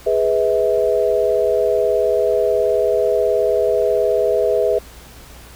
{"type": "chord", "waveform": "sine", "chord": "E major", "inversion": "first", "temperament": "equal with one note detuned", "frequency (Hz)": [415.3, 493.9, 644.6], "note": ["G#4", "B4", "E5"], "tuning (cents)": [0, 0, -39], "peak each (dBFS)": -18, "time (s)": [0.06, 4.79], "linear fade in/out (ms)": 10, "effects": ["added 60 Hz sine -42 dBFS peak until 5.55 s", "pink hiss -42 dBFS RMS until 5.55 s"]}